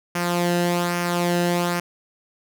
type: tone with flanger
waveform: sawtooth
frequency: 174.61 Hz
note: F3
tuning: in tune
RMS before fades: -22 dBFS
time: 0.15-1.8 s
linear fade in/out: 5 ms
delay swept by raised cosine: 0.25 to 0.89 ms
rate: 1.2 Hz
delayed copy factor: -0.55
effects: none